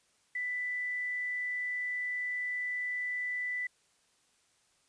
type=tone with quantisation; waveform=sine; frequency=1985 Hz; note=B6; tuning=8 cents sharp; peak=-32 dBFS; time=0.35-3.67 s; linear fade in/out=5 ms; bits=10; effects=white hiss -70 dBFS RMS until 4.88 s + resampled to 22050 Hz